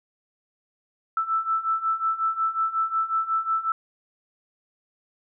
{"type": "beating tone pair", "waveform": "sine", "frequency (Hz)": [1318.5, 1324], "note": ["E6", "E6"], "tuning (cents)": [0, 7], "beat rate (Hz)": 5.5, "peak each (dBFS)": [-27, -24], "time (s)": [1.17, 3.72], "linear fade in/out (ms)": 2, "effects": []}